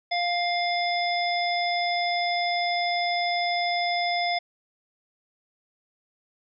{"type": "harmonic tone with a mistuned harmonic", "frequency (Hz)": 700, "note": "F5", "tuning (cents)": 4, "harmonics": [1, 3, 5, 7], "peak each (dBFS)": [-25, -29, -33, -32], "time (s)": [0.11, 4.39], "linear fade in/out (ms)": 10, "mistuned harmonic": 7, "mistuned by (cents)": 65, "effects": []}